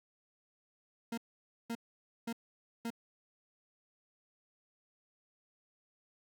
40% pulse tone bursts, 231.4 Hz, A#3, 13 cents flat, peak -35 dBFS, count 4, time 1.12-2.904 s, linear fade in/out 5 ms, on 56 ms, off 520 ms, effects none

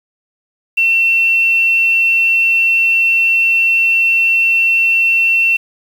sine tone with quantisation, 2703 Hz, E7, 43 cents sharp, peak -9 dBFS, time 0.77-5.57 s, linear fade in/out 10 ms, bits 6, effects none

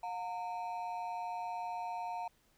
triangle ring-modulated tone, 816 Hz, G#5, 31 cents flat, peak -32 dBFS, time 0.03-2.28 s, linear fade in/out 5 ms, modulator 99.6 Hz, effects pink hiss -71 dBFS RMS until 2.57 s

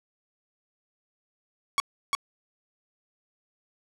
sawtooth tone with echo, 1117 Hz, C#6, 13 cents sharp, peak -17 dBFS, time 1.78-1.8 s, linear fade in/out 0 ms, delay 350 ms, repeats 1, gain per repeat -2 dB, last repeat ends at 2.15 s, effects low-pass 10000 Hz 12 dB/octave

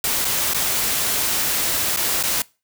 white noise with dropouts, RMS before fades -21 dBFS, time 0.04-2.42 s, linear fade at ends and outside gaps 2 ms, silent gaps 0.247-0.251 / 0.536-0.545 / 1.963-1.971 / 2.228-2.236 s, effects noise-tail reverb RT60 0.3 s tail -23 dB re dry

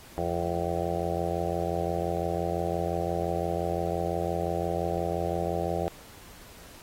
harmonic tone, 85.8 Hz, F2, 30 cents flat, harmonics 1 / 2 / 4 / 5 / 6 / 7 / 8 / 9, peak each -35 / -35 / -35 / -35 / -35 / -35 / -35 / -35 dBFS, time 0.18-5.88 s, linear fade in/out 0 ms, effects pink hiss -50 dBFS RMS until 6.82 s + AAC 48 kbps

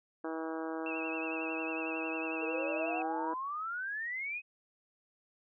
harmonic tone, 161.1 Hz, E3, 39 cents flat, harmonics 2 / 3 / 4 / 5 / 6 / 7 / 8 / 9 / 10, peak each -38 / -42 / -44 / -46 / -48 / -49 / -50 / -51 / -52 dBFS, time 0.24-3.34 s, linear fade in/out 5 ms
sine tone with vibrato, 2627 Hz, E7, 7 cents flat, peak -38 dBFS, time 0.86-3.02 s, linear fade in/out 2 ms, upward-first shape triangle, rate 11 Hz, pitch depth 76 cents each way
sine exponential sweep, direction up, 445.4 to 2557 Hz, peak -35 dBFS, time 2.4-4.42 s, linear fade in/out 50 ms
effects none

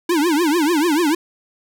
square tone with vibrato, 319.3 Hz, D#4, 45 cents sharp, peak -15 dBFS, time 0.09-1.15 s, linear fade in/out 5 ms, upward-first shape triangle, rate 6.8 Hz, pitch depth 240 cents each way, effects none

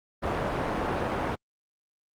white low-pass noise, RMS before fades -29 dBFS, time 0.22-1.36 s, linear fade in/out 20 ms, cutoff 950 Hz, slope 12 dB/octave, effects Opus 32 kbps

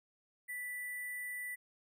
sine tone with sample-and-hold, 1975.5 Hz, B6, in tune, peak -39 dBFS, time 0.48-1.56 s, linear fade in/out 20 ms, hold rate 11025 Hz, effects none

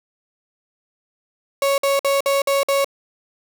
35% pulse tone bursts, 554.4 Hz, C#5, in tune, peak -14 dBFS, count 6, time 1.62-2.845 s, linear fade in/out 2 ms, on 160 ms, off 53 ms, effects none

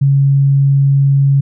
sine tone, 138.59 Hz, C#3, in tune, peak -7 dBFS, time 0.01-1.41 s, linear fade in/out 10 ms, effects none

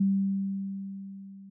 sine tone with level ramp, 195.4 Hz, G3, 5 cents flat, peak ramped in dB -20 to -45 dBFS, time 0-1.5 s, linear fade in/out 10 ms, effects none

